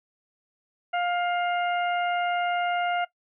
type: harmonic tone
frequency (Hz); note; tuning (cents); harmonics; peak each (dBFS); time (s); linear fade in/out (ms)
705; F5; +16; 1 / 2 / 3 / 4; -25 / -31 / -35 / -37; 0.93-3.05; 10
effects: noise-tail reverb RT60 0.1 s tail -18 dB re dry